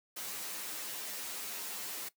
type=noise with comb filter; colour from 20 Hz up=white; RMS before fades=-41 dBFS; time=0.16-2.09 s; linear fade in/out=10 ms; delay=9.6 ms; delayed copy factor=+1; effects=noise-tail reverb RT60 0.1 s tail -17 dB re dry + high-pass 200 Hz 12 dB/octave